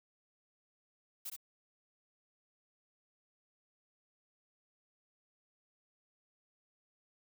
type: noise with echo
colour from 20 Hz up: blue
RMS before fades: -42 dBFS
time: 1.25-1.3 s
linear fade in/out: 10 ms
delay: 65 ms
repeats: 1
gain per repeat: -3 dB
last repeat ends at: 1.365 s
effects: none